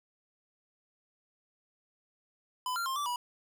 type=tone with pitch steps; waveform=square; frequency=1006 / 1382 / 1059 / 1163 / 974 Hz; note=B5 / F6 / C6 / D6 / B5; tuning=+32 / -19 / +21 / -17 / -24 cents; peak=-32 dBFS; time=2.66-3.16 s; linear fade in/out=2 ms; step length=100 ms; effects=none